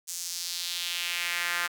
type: tone with high-pass filter sweep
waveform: sawtooth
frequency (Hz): 174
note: F3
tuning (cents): -6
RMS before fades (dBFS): -32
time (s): 0.07-1.68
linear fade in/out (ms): 20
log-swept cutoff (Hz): 6900 to 1500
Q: 2
effects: none